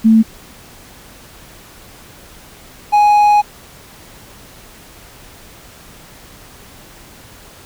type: tone pair in turn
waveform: sine / triangle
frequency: 222.2 / 831.4 Hz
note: A3 / G#5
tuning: +17 / +2 cents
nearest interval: octave + major seventh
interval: 2285 cents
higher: second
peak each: -5 dBFS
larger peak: neither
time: 0.04-0.23 / 2.92-3.42 s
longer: second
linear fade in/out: 20 ms
effects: pink hiss -40 dBFS RMS until 7.65 s